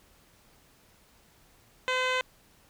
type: tone with low-pass filter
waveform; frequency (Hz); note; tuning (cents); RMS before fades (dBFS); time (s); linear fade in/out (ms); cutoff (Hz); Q
10% pulse; 511; C5; -41; -28; 1.88-2.21; 0; 4500; 0.86
effects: pink hiss -61 dBFS RMS until 2.69 s